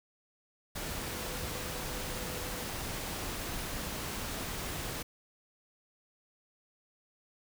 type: tone in noise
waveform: sine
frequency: 500 Hz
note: B4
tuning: 21 cents sharp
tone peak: -48 dBFS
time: 1.07-2.67 s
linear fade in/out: 10 ms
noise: pink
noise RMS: -38 dBFS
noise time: 0.75-5.03 s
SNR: -13 dB
effects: none